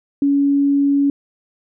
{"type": "tone", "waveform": "sine", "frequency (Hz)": 281.4, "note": "C#4", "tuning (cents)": 26, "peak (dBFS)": -12, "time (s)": [0.22, 1.1], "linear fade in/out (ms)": 2, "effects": []}